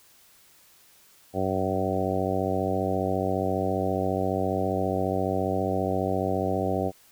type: harmonic tone with a mistuned harmonic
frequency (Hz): 94.7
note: F#2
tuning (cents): +41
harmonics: 1 / 2 / 3 / 4 / 5 / 6 / 7 / 8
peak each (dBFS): -32 / -32 / -32 / -32 / -32 / -32 / -32 / -32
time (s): 1.33-6.92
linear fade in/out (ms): 50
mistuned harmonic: 1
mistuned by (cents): +19
effects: white hiss -57 dBFS RMS until 7.11 s